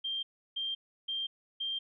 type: tone bursts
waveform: sine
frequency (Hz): 3177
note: G7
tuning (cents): +23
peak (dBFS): -32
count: 4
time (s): 0.04-1.79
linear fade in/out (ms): 10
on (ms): 190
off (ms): 330
effects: none